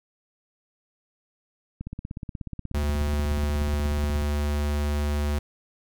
click train, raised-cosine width 5 ms, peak -21 dBFS, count 41, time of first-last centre 1.81-4.22 s, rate 16.6 Hz
square tone, 73.42 Hz, D2, in tune, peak -24 dBFS, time 2.74-5.39 s, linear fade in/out 5 ms
effects none

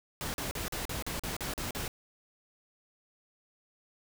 pink noise bursts, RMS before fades -36 dBFS, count 10, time 0.21-1.879 s, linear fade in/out 0 ms, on 130 ms, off 41 ms, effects none

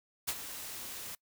white noise with ADSR envelope, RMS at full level -32 dBFS, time 0.27-1.15 s, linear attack 16 ms, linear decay 48 ms, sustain -11 dB, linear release 3 ms, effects noise-tail reverb RT60 0.1 s tail -23 dB re dry

